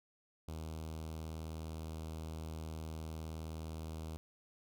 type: tone with notch filter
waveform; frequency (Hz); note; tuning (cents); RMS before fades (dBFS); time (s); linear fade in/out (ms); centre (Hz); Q
sawtooth; 79.5; D#2; +38; -44; 0.48-4.17; 0; 1800; 1.2
effects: none